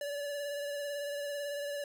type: tone with vibrato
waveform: square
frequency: 575 Hz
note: D5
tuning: 37 cents flat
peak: -36 dBFS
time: 0.01-1.84 s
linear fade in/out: 2 ms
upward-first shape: triangle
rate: 18 Hz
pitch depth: 30 cents each way
effects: none